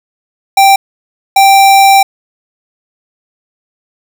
square tone bursts at uneven times, 784 Hz, G5, in tune, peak -3 dBFS, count 2, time 0.57-0.76 / 1.36-2.03 s, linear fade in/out 5 ms, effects none

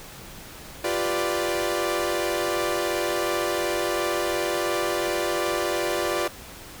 sawtooth chord, G dominant seventh, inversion third, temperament equal, 349.2 / 392 / 493.9 / 587.3 Hz, F4 / G4 / B4 / D5, 0 / 0 / 0 / 0 cents, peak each -24 / -27 / -27 / -24 dBFS, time 0.84-6.28 s, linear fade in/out 5 ms, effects pink hiss -42 dBFS RMS until 6.8 s

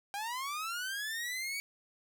sawtooth linear sweep, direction up, 786 to 2276 Hz, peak -32 dBFS, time 0.14-1.6 s, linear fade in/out 0 ms, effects none

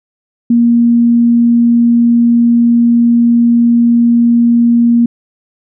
sine tone, 235.8 Hz, A#3, 20 cents sharp, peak -5 dBFS, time 0.5-5.06 s, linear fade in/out 5 ms, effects none

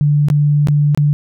sine tone with dropouts, 146.83 Hz, D3, in tune, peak -9 dBFS, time 0.01-1.13 s, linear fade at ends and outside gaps 0 ms, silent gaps 0.285-0.301 / 0.672-0.685 / 0.948-0.975 s, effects none

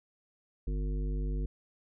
harmonic tone, 50 Hz, G1, 35 cents sharp, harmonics 1 / 3 / 5 / 7 / 9, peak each -30 / -40 / -44 / -47 / -49 dBFS, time 0.67-1.46 s, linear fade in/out 5 ms, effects none

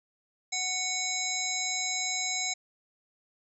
harmonic tone with a mistuned harmonic, 740 Hz, F#5, in tune, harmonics 1 / 3 / 5 / 7 / 9 / 10, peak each -40 / -34 / -35 / -40 / -34 / -36 dBFS, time 0.52-2.54 s, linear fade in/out 10 ms, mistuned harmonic 5, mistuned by +110 cents, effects none

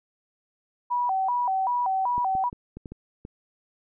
sine tone with vibrato, 863 Hz, A5, 34 cents flat, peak -22 dBFS, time 0.9-2.5 s, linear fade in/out 20 ms, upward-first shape square, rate 2.6 Hz, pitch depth 210 cents each way
clicks, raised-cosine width 3 ms, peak -25 dBFS, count 7, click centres 2.18 / 2.352 / 2.529 / 2.77 / 2.858 / 2.92 / 3.251 s
effects none

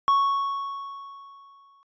triangle tone with exponential decay, 1108.7 Hz, C#6, in tune, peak -14 dBFS, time 0.08-1.83 s, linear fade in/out 0 ms, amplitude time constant 380 ms, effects resampled to 16000 Hz

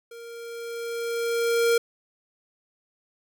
square tone with level ramp, 466.2 Hz, A#4, in tune, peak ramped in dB -41 to -18 dBFS, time 0.11-1.78 s, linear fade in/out 5 ms, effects none

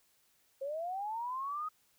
sine linear sweep, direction up, 528 to 1266 Hz, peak -35 dBFS, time 0.61-1.69 s, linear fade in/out 10 ms, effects white hiss -71 dBFS RMS until 1.98 s

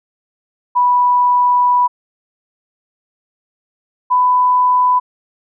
sine tone pair in turn, 984 / 997.2 Hz, B5 / B5, -7 / +16 cents, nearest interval unison, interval 23 cents, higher second, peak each -9 dBFS, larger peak neither, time 0.75-1.88 / 4.1-5 s, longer first, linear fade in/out 20 ms, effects none

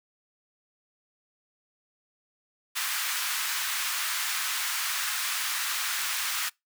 pink high-pass noise, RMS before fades -30 dBFS, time 2.75-6.5 s, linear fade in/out 20 ms, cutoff 1200 Hz, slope 24 dB/octave, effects noise-tail reverb RT60 0.2 s tail -26 dB re dry

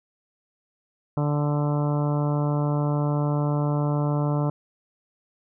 harmonic tone, 146.83 Hz, D3, in tune, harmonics 1 / 2 / 3 / 4 / 5 / 6 / 7 / 8 / 9, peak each -22 / -29 / -34 / -32 / -37 / -37 / -37 / -43 / -41 dBFS, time 1.17-4.5 s, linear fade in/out 2 ms, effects none

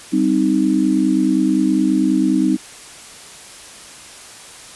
sine chord, C minor, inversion second, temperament equal, 196 / 261.6 / 311.1 Hz, G3 / C4 / Eb4, 0 / 0 / 0 cents, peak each -19 / -17 / -16 dBFS, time 0.12-2.57 s, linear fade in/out 20 ms, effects white hiss -38 dBFS RMS until 4.75 s + resampled to 24000 Hz

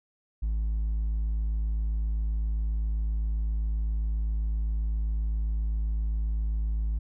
triangle tone with hard clipping, 53.8 Hz, A1, 38 cents flat, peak -24 dBFS, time 0.42-6.99 s, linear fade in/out 10 ms, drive 1 dB, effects none

